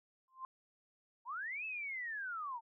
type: tone with exponential growth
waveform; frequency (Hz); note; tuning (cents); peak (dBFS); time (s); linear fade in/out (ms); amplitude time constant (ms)
sine; 1046.5; C6; 0; -38; 0.28-0.45; 1; 36
type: linear two-way sweep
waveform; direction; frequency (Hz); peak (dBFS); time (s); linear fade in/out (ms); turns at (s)
sine; up then down; 883 to 2637 to 883; -39; 1.25-2.61; 50; 1.65
effects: none